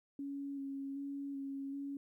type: tone with vibrato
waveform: sine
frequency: 277.2 Hz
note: C#4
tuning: in tune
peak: -39 dBFS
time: 0.19-1.97 s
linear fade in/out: 2 ms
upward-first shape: square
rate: 1.3 Hz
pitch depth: 16 cents each way
effects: 13-bit